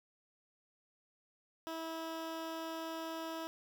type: tone with notch filter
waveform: 15% pulse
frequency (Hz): 325.1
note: E4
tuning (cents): -24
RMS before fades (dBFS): -42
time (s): 1.67-3.47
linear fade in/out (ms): 0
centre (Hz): 8600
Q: 1.8
effects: none